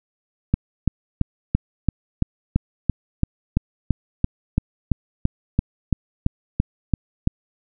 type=click train; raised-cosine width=5 ms; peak=-4 dBFS; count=21; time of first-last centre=0.54-7.274 s; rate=2.97 Hz; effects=none